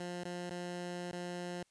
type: tone with dropouts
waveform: 15% pulse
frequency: 176.7 Hz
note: F3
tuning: 21 cents sharp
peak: -33 dBFS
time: 0-1.63 s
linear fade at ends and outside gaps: 2 ms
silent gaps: 0.237-0.252 / 0.497-0.508 / 1.115-1.13 s
effects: white hiss -74 dBFS RMS until 1.7 s + resampled to 22050 Hz